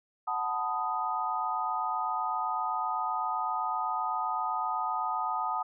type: chord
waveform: sine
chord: B dominant seventh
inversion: second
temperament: equal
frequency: 740 / 880 / 987.8 / 1244.5 Hz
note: F#5 / A5 / B5 / D#6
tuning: 0 / 0 / 0 / 0 cents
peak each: -35 / -33 / -38 / -32 dBFS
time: 0.27-5.63 s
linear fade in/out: 10 ms
effects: none